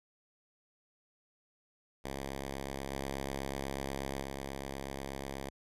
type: tone with level steps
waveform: 5% pulse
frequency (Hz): 68.2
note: C#2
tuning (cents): -28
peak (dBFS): -27 / -25 / -28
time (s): 2.04-5.5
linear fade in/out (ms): 10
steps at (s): 2.91 / 4.21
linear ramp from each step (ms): 20
effects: resampled to 32000 Hz